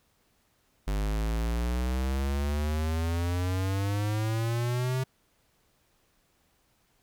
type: exponential sweep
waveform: square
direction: up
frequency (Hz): 49.62 to 131.5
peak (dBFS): -27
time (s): 0.87-5.04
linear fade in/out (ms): 10
effects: pink hiss -69 dBFS RMS until 7.02 s